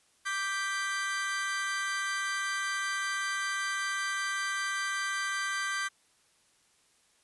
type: chord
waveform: 40% pulse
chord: G major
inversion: second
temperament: equal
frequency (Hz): 1174.7 / 1568 / 1975.5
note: D6 / G6 / B6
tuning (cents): 0 / 0 / 0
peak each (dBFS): -35 / -32 / -36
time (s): 0.25-5.89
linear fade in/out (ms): 20
effects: white hiss -67 dBFS RMS until 7.23 s + resampled to 24000 Hz